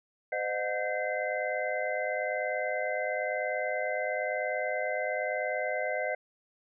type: tone cluster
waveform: sine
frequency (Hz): 514 / 615 / 724 / 1557 / 2054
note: C5 / D#5 / F#5 / G6 / C7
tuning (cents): -31 / -20 / -38 / -12 / -33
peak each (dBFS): -35 / -33 / -36 / -38 / -36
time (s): 0.32-6.15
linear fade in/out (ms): 5
effects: none